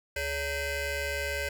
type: ring-modulated tone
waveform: 20% pulse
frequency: 493.9 Hz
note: B4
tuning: in tune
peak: -22 dBFS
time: 0.16-1.49 s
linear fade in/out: 5 ms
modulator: 1060 Hz
effects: none